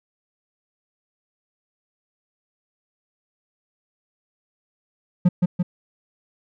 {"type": "tone with echo", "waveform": "triangle", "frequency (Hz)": 178, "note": "F3", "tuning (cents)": 33, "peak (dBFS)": -9, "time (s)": [5.25, 5.29], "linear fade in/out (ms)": 10, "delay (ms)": 170, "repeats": 2, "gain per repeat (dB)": -3, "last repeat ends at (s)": 5.63, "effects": []}